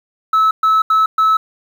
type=tone bursts at uneven times; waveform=sine; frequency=1300 Hz; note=E6; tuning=24 cents flat; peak=-7 dBFS; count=4; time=0.33-0.51 / 0.63-0.82 / 0.9-1.06 / 1.18-1.37 s; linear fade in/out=5 ms; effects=tanh soft clip ceiling -8 dBFS + 7-bit